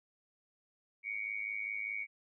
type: tone with amplitude modulation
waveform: sine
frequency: 2246 Hz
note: C#7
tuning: 22 cents sharp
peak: -32 dBFS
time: 1.03-2.07 s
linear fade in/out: 50 ms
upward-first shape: sine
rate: 105 Hz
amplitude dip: 85%
effects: none